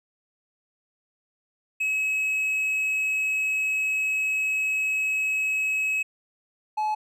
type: tone pair in turn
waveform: triangle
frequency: 2565 / 856 Hz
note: E7 / A5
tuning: -48 / -48 cents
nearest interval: octave + perfect fifth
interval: 1900 cents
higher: first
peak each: -21 dBFS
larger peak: neither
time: 1.8-6.03 / 6.77-6.95 s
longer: first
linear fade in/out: 10 ms
effects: none